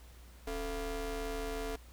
30% pulse ring-modulated tone, 239.1 Hz, A#3, 44 cents sharp, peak -30 dBFS, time 0.47-1.76 s, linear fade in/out 5 ms, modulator 202 Hz, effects added 60 Hz sine -52 dBFS peak until 1.92 s + pink hiss -60 dBFS RMS until 1.92 s

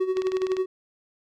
triangle tone with tremolo, 374.7 Hz, F#4, 22 cents sharp, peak -18 dBFS, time 0-0.66 s, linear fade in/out 10 ms, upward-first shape sine, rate 12 Hz, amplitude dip 70%
click train, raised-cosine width 0.2 ms, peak -18 dBFS, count 9, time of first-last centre 0.17-0.568 s, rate 20.1 Hz
effects none

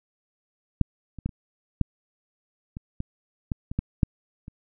clicks, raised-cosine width 5 ms, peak -6 / -26 / -14 / -29 / -8 / -22 / -17 / -14 / -20 / -12 / -6 / -27 dBFS, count 12, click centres 0.813 / 1.187 / 1.26 / 1.292 / 1.813 / 2.769 / 3.004 / 3.518 / 3.715 / 3.79 / 4.032 / 4.481 s, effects none

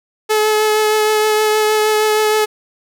sawtooth tone with vibrato, 429 Hz, A4, 44 cents flat, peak -8 dBFS, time 0.29-2.46 s, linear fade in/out 20 ms, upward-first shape triangle, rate 6.4 Hz, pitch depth 16 cents each way, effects none

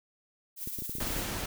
violet noise with tremolo, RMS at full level -36 dBFS, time 0.56-1.26 s, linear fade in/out 50 ms, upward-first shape sine, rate 18 Hz, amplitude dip 45%
clicks, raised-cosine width 3 ms, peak -28 dBFS, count 10, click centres 0.674 / 0.788 / 0.822 / 0.895 / 0.953 / 0.984 / 1.026 / 1.071 / 1.105 / 1.165 s
pink noise, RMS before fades -35 dBFS, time 1-1.46 s, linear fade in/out 5 ms
effects none

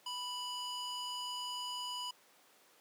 square tone with band-pass filter, 987 Hz, B5, 1 cent flat, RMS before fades -41 dBFS, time 0.06-2.11 s, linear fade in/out 5 ms, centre 3900 Hz, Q 1, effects pink hiss -64 dBFS RMS until 2.8 s + high-pass 400 Hz 12 dB/octave

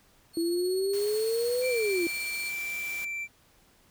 25% pulse tone with tremolo, 4352 Hz, C#8, 33 cents flat, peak -31 dBFS, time 0.33-2.53 s, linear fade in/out 50 ms, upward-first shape triangle, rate 16 Hz, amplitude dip 50%
sine exponential two-way sweep, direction up then down, 329.6 to 513 to 329.6 Hz, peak -25 dBFS, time 0.37-2.07 s, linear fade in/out 2 ms, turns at 1.68 s
white noise, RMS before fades -43 dBFS, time 0.93-3.05 s, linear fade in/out 5 ms
triangle tone, 2344 Hz, D7, 4 cents flat, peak -30 dBFS, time 1.61-3.28 s, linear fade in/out 50 ms
effects pink hiss -62 dBFS RMS until 3.9 s

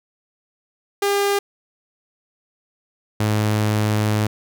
sawtooth tone pair in turn, 402.2 / 106.53 Hz, G4 / G#2, +44 / +45 cents, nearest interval octave + major seventh, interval 2299 cents, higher first, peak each -13 dBFS, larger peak neither, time 1.02-1.39 / 3.2-4.27 s, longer second, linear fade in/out 5 ms, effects none

